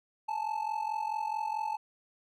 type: ring-modulated tone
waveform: triangle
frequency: 870 Hz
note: A5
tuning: 20 cents flat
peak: -26 dBFS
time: 0.28-1.77 s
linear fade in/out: 10 ms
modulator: 22.3 Hz
effects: none